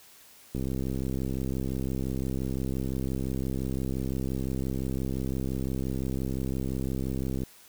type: click train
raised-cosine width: 3 ms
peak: -19 dBFS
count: 454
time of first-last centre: 0.55-7.434 s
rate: 65.8 Hz
effects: white hiss -54 dBFS RMS until 7.68 s